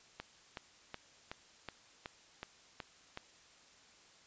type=click train; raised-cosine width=0.3 ms; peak=-26 dBFS; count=9; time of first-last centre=0.2-3.174 s; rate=2.69 Hz; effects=white hiss -62 dBFS RMS until 4.26 s + resampled to 16000 Hz